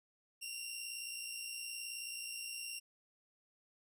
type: tone pair together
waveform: 15% pulse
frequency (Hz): 2735 / 2794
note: F7 / F7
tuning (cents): -37 / 0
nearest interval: unison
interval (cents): 37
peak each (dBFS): -38 / -38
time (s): 0.41-2.8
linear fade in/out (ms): 20
effects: none